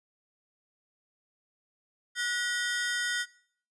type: ring-modulated tone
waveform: sawtooth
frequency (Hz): 1688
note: G#6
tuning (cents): +28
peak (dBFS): -22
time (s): 2.15-3.26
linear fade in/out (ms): 50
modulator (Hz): 225
effects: noise-tail reverb RT60 0.6 s tail -21 dB re dry + resampled to 22050 Hz